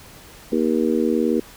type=harmonic tone; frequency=79 Hz; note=D#2; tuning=27 cents sharp; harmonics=3 / 4 / 5 / 6; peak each=-21 / -22 / -23 / -24 dBFS; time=0.52-1.4 s; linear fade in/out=5 ms; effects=pink hiss -44 dBFS RMS until 1.56 s